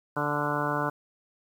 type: harmonic tone with a mistuned harmonic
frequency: 146.83 Hz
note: D3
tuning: in tune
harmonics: 1 / 2 / 3 / 4 / 5 / 6 / 7 / 8 / 9 / 10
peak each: -34 / -34 / -36 / -34 / -37 / -35 / -33 / -36 / -36 / -34 dBFS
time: 0.16-0.9 s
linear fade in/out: 10 ms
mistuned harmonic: 9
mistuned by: +20 cents
effects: 9-bit